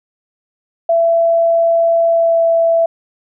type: tone with pitch glide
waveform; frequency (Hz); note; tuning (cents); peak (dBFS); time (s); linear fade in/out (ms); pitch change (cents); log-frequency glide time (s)
sine; 669 to 664.8; E5 to E5; +25 to +15; -9; 0.89-2.86; 5; -10; 2.08-2.42
effects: none